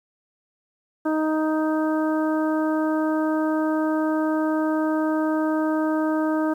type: harmonic tone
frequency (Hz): 312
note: D#4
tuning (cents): +5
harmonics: 1 / 2 / 3 / 4 / 5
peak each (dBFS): -21 / -27 / -31 / -33 / -35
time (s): 1.05-6.54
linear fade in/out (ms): 10
effects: 9-bit